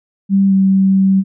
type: tone with pitch glide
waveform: sine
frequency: 195.7 to 192.45 Hz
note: G3 to G3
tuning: -3 to -32 cents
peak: -8 dBFS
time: 0.29-1.24 s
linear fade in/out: 50 ms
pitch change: -29 cents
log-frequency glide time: 0.48-0.53 s
effects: none